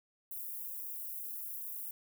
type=high-pass noise; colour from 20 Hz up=white; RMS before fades=-42 dBFS; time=0.31-1.91 s; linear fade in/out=2 ms; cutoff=12000 Hz; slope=24 dB/octave; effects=none